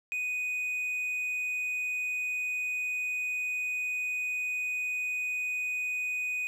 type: tone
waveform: triangle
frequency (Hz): 2489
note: D#7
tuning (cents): 0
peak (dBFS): -28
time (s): 0.12-6.47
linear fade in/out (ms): 0
effects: none